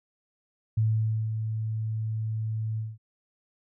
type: tone with ADSR envelope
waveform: sine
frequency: 110 Hz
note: A2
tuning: in tune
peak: -20 dBFS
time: 0.77-2.98 s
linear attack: 8 ms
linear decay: 520 ms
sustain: -7 dB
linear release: 200 ms
effects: none